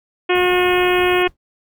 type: harmonic tone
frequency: 360.8 Hz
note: F#4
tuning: 44 cents flat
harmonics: 1 / 2 / 3 / 4 / 5 / 6 / 7 / 8 / 9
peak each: -15 / -22 / -24 / -26 / -25 / -26 / -23 / -27 / -31 dBFS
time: 0.29-1.28 s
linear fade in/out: 10 ms
type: band-stop noise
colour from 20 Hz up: pink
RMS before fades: -35 dBFS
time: 0.35-1.23 s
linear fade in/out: 2 ms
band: 1800 to 9500 Hz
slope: 24 dB/octave
type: noise with exponential decay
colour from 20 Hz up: brown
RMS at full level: -32 dBFS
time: 1.27-1.37 s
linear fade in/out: 5 ms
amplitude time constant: 21 ms
effects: none